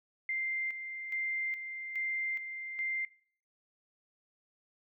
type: tone with tremolo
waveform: sine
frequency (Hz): 2093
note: C7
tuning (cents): 0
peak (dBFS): -31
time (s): 0.29-3.05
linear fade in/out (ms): 2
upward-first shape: square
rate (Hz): 1.2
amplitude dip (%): 55
effects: noise-tail reverb RT60 0.5 s tail -22 dB re dry